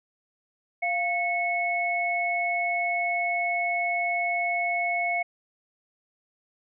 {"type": "tone pair together", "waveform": "sine", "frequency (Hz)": [697, 2200], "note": ["F5", "C#7"], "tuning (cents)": [-4, -14], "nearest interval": "octave + minor sixth", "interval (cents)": 1990, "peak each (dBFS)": [-27, -26], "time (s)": [0.82, 5.23], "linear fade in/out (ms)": 10, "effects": []}